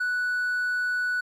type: tone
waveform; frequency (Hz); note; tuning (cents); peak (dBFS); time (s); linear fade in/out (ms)
triangle; 1480; F#6; 0; -21; 0-1.21; 10
effects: tanh soft clip ceiling -17 dBFS + MP3 96 kbps